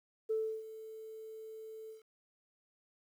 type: tone with ADSR envelope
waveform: sine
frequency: 440 Hz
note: A4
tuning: in tune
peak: -29 dBFS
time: 0.29-2.03 s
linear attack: 17 ms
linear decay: 320 ms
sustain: -16 dB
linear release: 130 ms
effects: tanh soft clip ceiling -25 dBFS + 11-bit